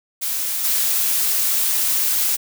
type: noise with level steps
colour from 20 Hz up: blue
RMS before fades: -23 / -19 dBFS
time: 0.21-2.37 s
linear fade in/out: 20 ms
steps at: 0.64 s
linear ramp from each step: 5 ms
effects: none